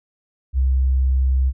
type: tone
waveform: sine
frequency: 65.41 Hz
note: C2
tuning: in tune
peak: -14 dBFS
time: 0.53-1.53 s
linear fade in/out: 50 ms
effects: none